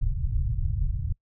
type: low-pass noise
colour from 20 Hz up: pink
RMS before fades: -26 dBFS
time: 0.01-1.13 s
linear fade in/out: 10 ms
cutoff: 130 Hz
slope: 48 dB/octave
effects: noise-tail reverb RT60 0.1 s tail -24 dB re dry